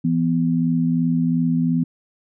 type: tone pair together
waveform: sine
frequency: 166.81 / 249.6 Hz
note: E3 / B3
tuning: +21 / +19 cents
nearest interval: perfect fifth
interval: 698 cents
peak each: -19 dBFS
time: 0.04-1.84 s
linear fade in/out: 10 ms
effects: none